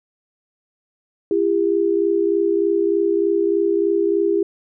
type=tone pair together; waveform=sine; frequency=338.1 / 401.4 Hz; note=E4 / G4; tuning=+44 / +41 cents; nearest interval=minor third; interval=297 cents; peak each=-19 / -17 dBFS; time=1.31-4.43 s; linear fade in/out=2 ms; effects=none